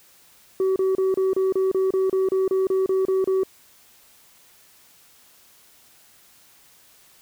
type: tone bursts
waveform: sine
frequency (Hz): 380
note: F#4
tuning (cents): +46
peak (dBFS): -15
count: 15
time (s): 0.6-3.434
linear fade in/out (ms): 2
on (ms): 160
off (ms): 31
effects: tanh soft clip ceiling -17 dBFS + white hiss -54 dBFS RMS until 7.21 s